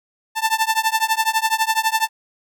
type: tone with tremolo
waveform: sawtooth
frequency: 887 Hz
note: A5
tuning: 14 cents sharp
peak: -9 dBFS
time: 0.35-2.09 s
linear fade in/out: 50 ms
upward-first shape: triangle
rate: 12 Hz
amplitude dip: 100%
effects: none